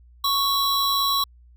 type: tone pair together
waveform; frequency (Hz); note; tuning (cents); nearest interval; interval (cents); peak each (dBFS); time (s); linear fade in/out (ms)
square; 1108.7 / 3951; C#6 / B7; 0 / 0; octave + minor seventh; 2200; -23; 0.24-1.24; 5
effects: added 60 Hz sine -48 dBFS peak until 1.56 s